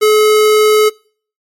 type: tone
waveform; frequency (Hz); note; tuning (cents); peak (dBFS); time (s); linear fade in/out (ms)
square; 427.6; A4; -49; -7; 0.01-0.9; 20
effects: noise-tail reverb RT60 0.5 s tail -26 dB re dry + MP3 64 kbps